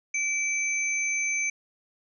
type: tone pair together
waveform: sine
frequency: 2320 / 6194 Hz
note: D7 / G8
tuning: -22 / -22 cents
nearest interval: octave + perfect fourth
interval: 1700 cents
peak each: -26 / -30 dBFS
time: 0.14-1.5 s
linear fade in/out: 5 ms
effects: none